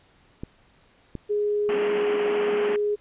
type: clicks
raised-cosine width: 3 ms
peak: -19 dBFS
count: 2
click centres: 0.435 / 1.153 s
type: tone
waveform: sine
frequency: 415.3 Hz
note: G#4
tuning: in tune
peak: -21 dBFS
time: 1.29-2.96 s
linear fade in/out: 20 ms
type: band-pass noise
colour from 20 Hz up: pink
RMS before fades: -32 dBFS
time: 1.69-2.76 s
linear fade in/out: 0 ms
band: 180 to 3100 Hz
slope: 96 dB/octave
effects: pink hiss -59 dBFS RMS until 3 s + resampled to 8000 Hz